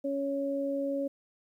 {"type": "tone pair together", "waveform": "sine", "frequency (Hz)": [278, 556], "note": ["C#4", "C#5"], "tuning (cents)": [5, 5], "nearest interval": "octave", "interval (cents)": 1200, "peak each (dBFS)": [-32, -31], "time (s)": [0.04, 1.08], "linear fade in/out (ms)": 10, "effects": ["11-bit"]}